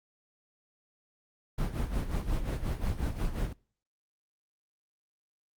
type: noise with tremolo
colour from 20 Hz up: brown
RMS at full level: -28 dBFS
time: 1.58-3.53 s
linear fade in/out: 5 ms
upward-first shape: sine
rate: 5.6 Hz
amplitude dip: 70%
effects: noise-tail reverb RT60 0.5 s tail -26 dB re dry + Opus 24 kbps